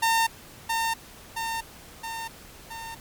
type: tone with echo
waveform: sawtooth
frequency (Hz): 909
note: A#5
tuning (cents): -44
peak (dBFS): -16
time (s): 0.02-0.27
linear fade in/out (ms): 10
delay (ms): 670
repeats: 4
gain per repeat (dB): -4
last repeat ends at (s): 2.95
effects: pink hiss -47 dBFS RMS until 3 s + MP3 96 kbps